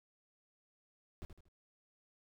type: noise with echo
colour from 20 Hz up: brown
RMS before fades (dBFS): -44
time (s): 1.22-1.25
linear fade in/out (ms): 0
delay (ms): 78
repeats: 3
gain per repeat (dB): -8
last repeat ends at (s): 1.484
effects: none